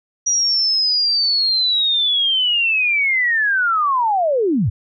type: linear sweep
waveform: sine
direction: down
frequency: 5800 to 78.8 Hz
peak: -14 dBFS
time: 0.26-4.7 s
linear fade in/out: 10 ms
effects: none